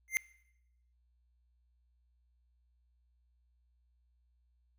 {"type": "tone with exponential growth", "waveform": "square", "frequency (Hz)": 2093, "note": "C7", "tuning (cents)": 0, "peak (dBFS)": -24, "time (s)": [0.08, 0.17], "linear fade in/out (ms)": 0, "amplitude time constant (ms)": 19, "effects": ["noise-tail reverb RT60 0.8 s tail -21 dB re dry", "added 60 Hz sine -69 dBFS peak until 4.78 s"]}